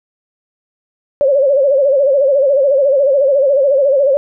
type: tone with vibrato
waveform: sine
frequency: 552 Hz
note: C#5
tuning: 7 cents flat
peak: -8 dBFS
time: 1.21-4.17 s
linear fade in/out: 0 ms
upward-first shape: sine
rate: 14 Hz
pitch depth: 100 cents each way
effects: none